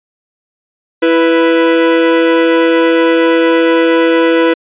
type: tone pair together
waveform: 45% pulse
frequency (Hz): 330.7 / 493.9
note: E4 / B4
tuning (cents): +6 / 0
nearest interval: perfect fifth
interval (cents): 694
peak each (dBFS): -10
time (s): 1.02-4.54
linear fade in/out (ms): 10
effects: resampled to 8000 Hz